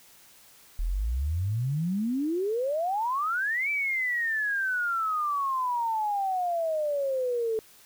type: exponential two-way sweep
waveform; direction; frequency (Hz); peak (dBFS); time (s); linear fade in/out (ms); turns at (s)
sine; up then down; 37.92 to 2338 to 434.9; -25; 0.79-7.59; 0; 3.7
effects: white hiss -55 dBFS RMS until 7.85 s